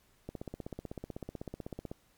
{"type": "click train", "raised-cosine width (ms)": 2, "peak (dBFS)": -26, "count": 27, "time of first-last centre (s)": [0.29, 1.915], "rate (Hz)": 16, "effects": ["pink hiss -68 dBFS RMS until 2.17 s", "MP3 96 kbps"]}